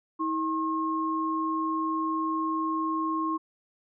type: tone pair together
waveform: sine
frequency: 320 / 1075.7 Hz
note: D#4 / C6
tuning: +49 / +48 cents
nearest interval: octave + major sixth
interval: 2099 cents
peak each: -29 / -28 dBFS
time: 0.19-3.38 s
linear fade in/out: 20 ms
effects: none